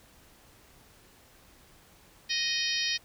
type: harmonic tone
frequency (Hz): 622.3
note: D#5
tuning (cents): 0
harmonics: 3 / 4 / 5 / 6 / 7 / 8 / 9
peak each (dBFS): -35 / -35 / -35 / -35 / -35 / -35 / -35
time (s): 2.29-2.98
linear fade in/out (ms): 20
effects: pink hiss -58 dBFS RMS until 3.04 s